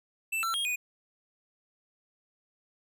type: tone with pitch steps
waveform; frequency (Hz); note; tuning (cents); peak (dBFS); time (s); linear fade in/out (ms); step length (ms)
square; 2655 / 1345 / 3252 / 2473; E7 / E6 / G#7 / D#7; +12 / +34 / -37 / -11; -29; 0.32-0.76; 10; 110
effects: none